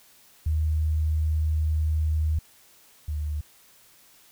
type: tone pair in turn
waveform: sine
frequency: 77.78 / 75.26 Hz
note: D#2 / D2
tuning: 0 / +43 cents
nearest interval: minor second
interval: 57 cents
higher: first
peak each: -21 / -26 dBFS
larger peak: first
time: 0.46-2.39 / 3.08-3.41 s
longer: first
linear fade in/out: 5 ms
effects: white hiss -56 dBFS RMS until 4.31 s